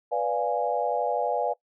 sine chord, B diminished seventh, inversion none, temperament equal with one note detuned, 493.9 / 585.3 / 698.5 / 830.6 Hz, B4 / D5 / F5 / Ab5, 0 / -6 / 0 / 0 cents, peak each -29 dBFS, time 0.11-1.54 s, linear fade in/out 20 ms, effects noise-tail reverb RT60 0.1 s tail -20 dB re dry

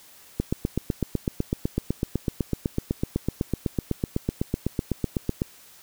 click train, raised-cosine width 3 ms, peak -10 dBFS, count 41, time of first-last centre 0.4-5.419 s, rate 7.97 Hz, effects white hiss -51 dBFS RMS until 5.82 s

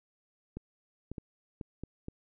clicks, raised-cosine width 3 ms, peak -26 dBFS, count 6, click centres 0.57 / 1.116 / 1.182 / 1.612 / 1.836 / 2.084 s, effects none

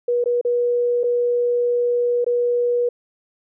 sine tone with dropouts, 483.4 Hz, B4, 37 cents flat, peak -16 dBFS, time 0.08-2.89 s, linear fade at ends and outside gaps 5 ms, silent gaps 0.241-0.258 / 0.413-0.449 / 1.034-1.039 / 2.245-2.264 s, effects none

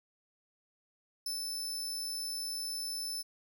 sawtooth tone with ADSR envelope, 5274 Hz, E8, in tune, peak -31 dBFS, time 1.26-3.23 s, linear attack 4 ms, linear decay 120 ms, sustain -2 dB, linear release 21 ms, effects none

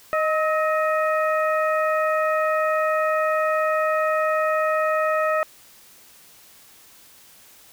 harmonic tone with a mistuned harmonic, 622.3 Hz, D#5, in tune, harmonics 1 / 2 / 3 / 4, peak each -21 / -23 / -28 / -35 dBFS, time 0.13-5.43 s, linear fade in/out 0 ms, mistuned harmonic 2, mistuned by +50 cents, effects white hiss -50 dBFS RMS until 7.72 s

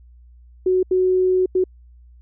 sine tone bursts at uneven times, 370 Hz, F#4, in tune, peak -14 dBFS, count 3, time 0.66-0.83 / 0.91-1.46 / 1.55-1.64 s, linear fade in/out 5 ms, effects added 60 Hz sine -44 dBFS peak until 2.21 s

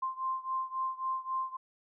sine beating tone pair, 1046.5 / 1050.2 Hz, C6 / C6, 0 / +6 cents, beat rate 3.7 Hz, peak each -34 / -36 dBFS, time 0.02-1.57 s, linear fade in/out 10 ms, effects none

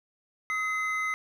triangle tone pair together, 1268.9 / 2053 Hz, D#6 / C7, +34 / -33 cents, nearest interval minor sixth, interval 833 cents, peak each -30 / -27 dBFS, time 0.5-1.14 s, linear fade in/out 0 ms, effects none

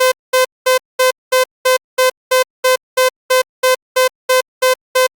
sawtooth tone bursts, 513 Hz, C5, 34 cents flat, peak -5 dBFS, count 16, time 0-5.07 s, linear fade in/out 10 ms, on 120 ms, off 210 ms, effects Opus 48 kbps

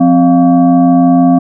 sine tone with frequency modulation, 261.6 Hz, C4, in tune, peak -4 dBFS, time 0-1.39 s, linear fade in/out 10 ms, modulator 437 Hz, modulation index 0.84, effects none

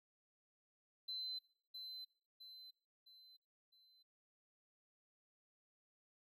triangle tone with echo, 4051 Hz, B7, 43 cents sharp, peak -39 dBFS, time 1.08-1.39 s, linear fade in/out 10 ms, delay 660 ms, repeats 4, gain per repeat -7 dB, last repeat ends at 4.03 s, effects noise-tail reverb RT60 0.6 s tail -25 dB re dry + tanh soft clip ceiling -40 dBFS

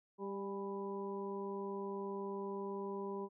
harmonic tone with a mistuned harmonic, 197.6 Hz, G3, 14 cents sharp, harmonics 1 / 2 / 3 / 4 / 5, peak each -45 / -41 / -54 / -54 / -47 dBFS, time 0.18-3.29 s, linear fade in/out 50 ms, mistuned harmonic 4, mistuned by +48 cents, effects none

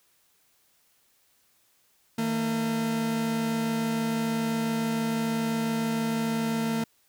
40% pulse tone pair together, 160 / 227 Hz, D#3 / A#3, +49 / -46 cents, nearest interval tritone, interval 605 cents, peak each -34 / -25 dBFS, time 2.18-6.84 s, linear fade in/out 5 ms, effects white hiss -66 dBFS RMS until 7.08 s

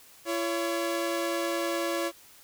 sawtooth tone pair together, 338.6 / 561 Hz, E4 / C#5, +46 / +21 cents, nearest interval major sixth, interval 875 cents, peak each -26 / -27 dBFS, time 0.25-2.12 s, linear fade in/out 50 ms, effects white hiss -54 dBFS RMS until 2.43 s

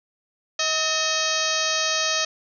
harmonic tone with a mistuned harmonic, 636 Hz, D#5, 38 cents sharp, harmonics 1 / 2 / 3 / 4 / 5 / 6 / 7 / 8 / 9 / 10, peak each -30 / -30 / -30 / -30 / -30 / -30 / -30 / -30 / -30 / -30 dBFS, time 0.59-2.25 s, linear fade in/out 5 ms, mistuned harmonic 3, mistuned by -77 cents, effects none

